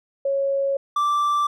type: tone pair in turn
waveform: sine / triangle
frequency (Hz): 551 / 1171.6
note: C#5 / D6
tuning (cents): -11 / -5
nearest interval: octave + minor second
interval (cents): 1306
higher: second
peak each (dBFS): -19 / -16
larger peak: second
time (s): 0.25-0.77 / 0.96-1.47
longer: first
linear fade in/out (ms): 5
effects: none